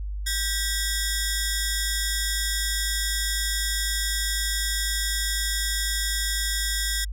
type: ring-modulated tone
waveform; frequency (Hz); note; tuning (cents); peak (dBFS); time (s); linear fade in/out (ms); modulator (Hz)
10% pulse; 1760; A6; 0; -13; 0.26-7.05; 10; 174
effects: added 50 Hz sine -28 dBFS peak until 7.12 s